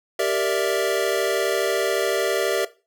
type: chord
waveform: square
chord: E half-diminished seventh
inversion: first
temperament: equal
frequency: 392 / 466.2 / 587.3 / 659.3 Hz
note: G4 / Bb4 / D5 / E5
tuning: 0 / 0 / 0 / 0 cents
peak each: -26 dBFS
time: 0.19-2.65 s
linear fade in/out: 5 ms
effects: noise-tail reverb RT60 0.3 s tail -17 dB re dry